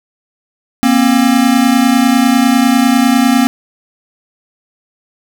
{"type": "tone pair together", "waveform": "square", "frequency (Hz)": [237.2, 267.2], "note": ["A#3", "C4"], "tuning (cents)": [30, 36], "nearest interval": "major second", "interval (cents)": 206, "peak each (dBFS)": -11, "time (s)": [0.83, 3.47], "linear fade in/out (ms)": 0, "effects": []}